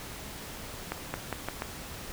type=accelerating click train; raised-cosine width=0.5 ms; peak=-16 dBFS; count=5; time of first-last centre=0.92-1.621 s; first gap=220 ms; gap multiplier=0.85; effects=pink hiss -42 dBFS RMS until 2.12 s